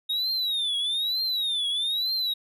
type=tone with vibrato; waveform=triangle; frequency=3729 Hz; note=A#7; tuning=in tune; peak=-23 dBFS; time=0.09-2.34 s; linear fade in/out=10 ms; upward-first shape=triangle; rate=1.1 Hz; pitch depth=210 cents each way; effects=none